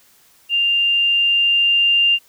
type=tone with level ramp; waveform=sine; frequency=2794 Hz; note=F7; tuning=in tune; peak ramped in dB=-14 to -11 dBFS; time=0.49-2.19 s; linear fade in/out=50 ms; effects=white hiss -53 dBFS RMS until 2.28 s